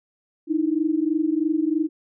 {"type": "tone pair together", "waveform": "sine", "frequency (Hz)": [302.5, 325.6], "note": ["D#4", "E4"], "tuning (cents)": [-49, -21], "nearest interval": "minor second", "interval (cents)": 128, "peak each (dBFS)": -22, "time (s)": [0.47, 1.89], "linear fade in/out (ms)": 50, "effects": []}